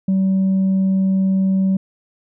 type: tone with tanh clipping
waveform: sine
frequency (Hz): 191.1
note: G3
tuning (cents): -44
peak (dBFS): -14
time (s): 0.08-1.77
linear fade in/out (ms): 5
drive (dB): 1
effects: none